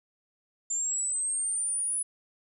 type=linear sweep; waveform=sine; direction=up; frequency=7190 to 9970 Hz; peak=-26 dBFS; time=0.7-2.03 s; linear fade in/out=10 ms; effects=tanh soft clip ceiling -23 dBFS